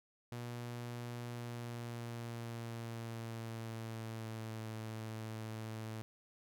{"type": "tone with pitch glide", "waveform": "sawtooth", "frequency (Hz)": [120, 110.68], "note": ["B2", "A2"], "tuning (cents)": [-49, 11], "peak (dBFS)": -38, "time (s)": [0.32, 6.02], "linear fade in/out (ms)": 0, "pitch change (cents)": -140, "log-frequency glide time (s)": [1.23, 4.7], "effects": []}